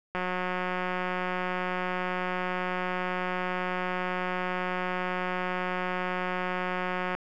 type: click train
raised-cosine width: 0.5 ms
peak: -16 dBFS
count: 1275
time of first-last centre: 0.15-7.15 s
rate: 182 Hz
effects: none